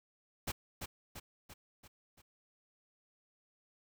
pink noise with echo, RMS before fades -37 dBFS, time 0.47-0.52 s, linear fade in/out 10 ms, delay 340 ms, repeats 5, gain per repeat -5 dB, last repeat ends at 2.22 s, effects none

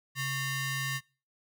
sawtooth ring-modulated tone, 973 Hz, B5, 26 cents flat, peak -24 dBFS, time 0.15-1.01 s, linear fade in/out 50 ms, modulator 837 Hz, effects noise-tail reverb RT60 0.4 s tail -26 dB re dry

